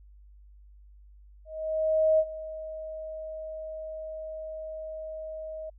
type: tone with ADSR envelope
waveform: sine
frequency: 630 Hz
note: D#5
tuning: 21 cents sharp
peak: -18 dBFS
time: 1.45-5.7 s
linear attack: 740 ms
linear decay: 54 ms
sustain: -17 dB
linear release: 8 ms
effects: added 50 Hz sine -50 dBFS peak until 5.78 s